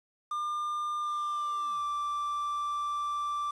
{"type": "tone with pitch glide", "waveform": "triangle", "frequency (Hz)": [1200, 1171.9], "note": ["D6", "D6"], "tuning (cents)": [37, -4], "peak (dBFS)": -28, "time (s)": [0.31, 3.51], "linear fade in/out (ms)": 5, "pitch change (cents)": -41, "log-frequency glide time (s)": [1, 1.84], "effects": ["resampled to 24000 Hz", "9-bit"]}